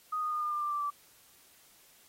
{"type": "tone with pitch steps", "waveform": "sine", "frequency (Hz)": [1244.5, 1232.3, 1220.3, 1208.4, 1196.6, 1184.9, 1173.3, 1161.8], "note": ["D#6", "D#6", "D#6", "D6", "D6", "D6", "D6", "D6"], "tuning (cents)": [0, -17, -34, 49, 32, 15, -2, -19], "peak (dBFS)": -30, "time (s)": [0.12, 0.904], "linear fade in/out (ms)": 10, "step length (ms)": 98, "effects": ["white hiss -61 dBFS RMS until 2.08 s", "AAC 48 kbps"]}